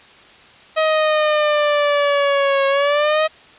sawtooth exponential two-way sweep, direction down then up, 633 to 547 to 633 Hz, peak -10 dBFS, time 0.76-3.28 s, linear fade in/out 20 ms, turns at 2.67 s, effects white hiss -45 dBFS RMS until 3.58 s + resampled to 8000 Hz

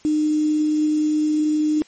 sine tone with quantisation, 304.6 Hz, D#4, 37 cents flat, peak -16 dBFS, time 0.05-1.82 s, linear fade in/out 0 ms, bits 6, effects white hiss -52 dBFS RMS until 1.87 s + MP3 32 kbps

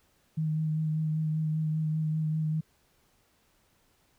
sine tone with vibrato, 156.2 Hz, D#3, 7 cents sharp, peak -26 dBFS, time 0.37-2.61 s, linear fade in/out 10 ms, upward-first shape sine, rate 5.1 Hz, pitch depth 18 cents each way, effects pink hiss -68 dBFS RMS until 4.18 s

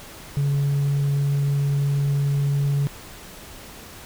sine tone, 141.3 Hz, C#3, 34 cents sharp, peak -16 dBFS, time 0.37-2.87 s, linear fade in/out 0 ms, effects tanh soft clip ceiling -17 dBFS + pink hiss -41 dBFS RMS until 4.05 s

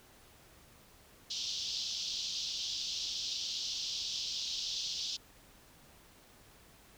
white band-pass noise, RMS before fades -38 dBFS, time 1.3-5.17 s, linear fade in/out 10 ms, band 3100 to 5700 Hz, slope 48 dB/octave, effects pink hiss -60 dBFS RMS until 6.97 s

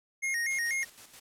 square tone with vibrato, 2000 Hz, B6, 21 cents sharp, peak -29 dBFS, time 0.22-0.85 s, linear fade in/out 20 ms, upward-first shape square, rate 4.1 Hz, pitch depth 120 cents each way
white noise with tremolo, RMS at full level -49 dBFS, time 0.5-1.2 s, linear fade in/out 10 ms, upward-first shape square, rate 6.3 Hz, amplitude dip 55%
effects low-pass 12000 Hz 12 dB/octave

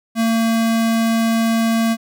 square tone, 226.9 Hz, A#3, 47 cents flat, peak -15 dBFS, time 0.15-1.97 s, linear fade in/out 50 ms, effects none

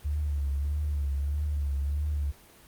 sine tone with vibrato, 72 Hz, D2, 34 cents flat, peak -26 dBFS, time 0.04-2.32 s, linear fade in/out 20 ms, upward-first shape triangle, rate 1.6 Hz, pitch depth 79 cents each way, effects pink hiss -54 dBFS RMS until 2.67 s + Opus 24 kbps

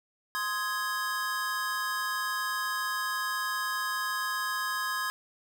square chord, Ab major, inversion first, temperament equal with one note detuned, 1046.5 / 1256.8 / 1661.2 Hz, C6 / Eb6 / Ab6, 0 / +17 / 0 cents, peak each -35 / -37 / -33 dBFS, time 0.35-5.1 s, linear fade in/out 0 ms, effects none

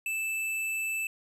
square tone, 2637 Hz, E7, in tune, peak -30 dBFS, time 0.06-1.07 s, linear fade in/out 2 ms, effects resampled to 32000 Hz

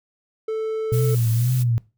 triangle tone, 440 Hz, A4, in tune, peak -20 dBFS, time 0.48-1.15 s, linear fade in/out 5 ms
blue noise, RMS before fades -34 dBFS, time 0.92-1.64 s, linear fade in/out 20 ms
sine tone with vibrato, 120 Hz, B2, 49 cents flat, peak -17 dBFS, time 0.92-1.78 s, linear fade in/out 0 ms, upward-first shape triangle, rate 2 Hz, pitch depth 120 cents each way
effects noise-tail reverb RT60 0.3 s tail -21 dB re dry

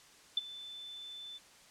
sine tone with ADSR envelope, 3520 Hz, A7, in tune, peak -25 dBFS, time 0.37-1.39 s, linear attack 4 ms, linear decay 23 ms, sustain -19 dB, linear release 27 ms, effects white hiss -59 dBFS RMS until 1.7 s + low-pass 8000 Hz 12 dB/octave

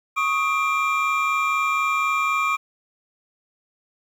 triangle tone cluster, 1107 / 1251 / 2376 Hz, C#6 / D#6 / D7, -3 / +9 / +20 cents, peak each -22 dBFS, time 0.16-2.57 s, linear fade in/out 20 ms, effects 9-bit

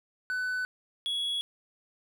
triangle tone pair in turn, 1500 / 3354 Hz, F#6 / G#7, +23 / +16 cents, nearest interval octave + major second, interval 1393 cents, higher second, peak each -27 dBFS, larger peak neither, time 0.3-0.65 / 1.06-1.41 s, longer neither, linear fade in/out 0 ms, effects none

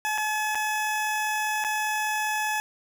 20% pulse tone with dropouts, 855 Hz, A5, 50 cents flat, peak -20 dBFS, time 0.05-2.6 s, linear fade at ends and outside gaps 0 ms, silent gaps 0.177-0.182 / 0.548-0.554 / 1.64-1.647 s, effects none

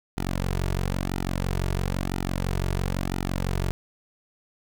sawtooth tone with flanger, 45.95 Hz, F#1, 11 cents flat, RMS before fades -27 dBFS, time 0.17-3.71 s, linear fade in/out 0 ms, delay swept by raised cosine 1.8 to 3.9 ms, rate 1 Hz, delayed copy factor -0.8, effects none

